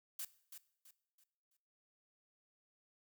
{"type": "noise with echo", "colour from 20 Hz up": "blue", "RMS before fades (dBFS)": -43, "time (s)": [0.19, 0.25], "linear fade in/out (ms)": 5, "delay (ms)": 330, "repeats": 4, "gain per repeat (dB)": -9, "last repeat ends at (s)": 1.57, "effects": ["noise-tail reverb RT60 0.7 s tail -18 dB re dry"]}